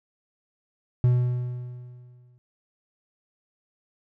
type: tone with exponential decay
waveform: triangle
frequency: 123.47 Hz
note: B2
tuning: in tune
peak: -13 dBFS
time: 1.04-2.38 s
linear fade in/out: 0 ms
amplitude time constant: 290 ms
effects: none